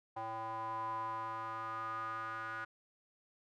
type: tone with band-pass filter sweep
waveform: square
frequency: 111.8 Hz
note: A2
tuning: 28 cents sharp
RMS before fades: -41 dBFS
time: 0.16-2.65 s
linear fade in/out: 10 ms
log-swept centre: 870 to 1400 Hz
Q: 7.6
effects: none